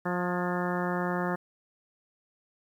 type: harmonic tone with a mistuned harmonic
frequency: 177.8 Hz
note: F3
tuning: 31 cents sharp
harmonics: 1 / 2 / 3 / 4 / 5 / 6 / 7 / 8 / 9 / 10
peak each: -31 / -34 / -36 / -37 / -38 / -39 / -39 / -40 / -41 / -41 dBFS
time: 0.05-1.36 s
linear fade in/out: 10 ms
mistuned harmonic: 9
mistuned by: +52 cents
effects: 10-bit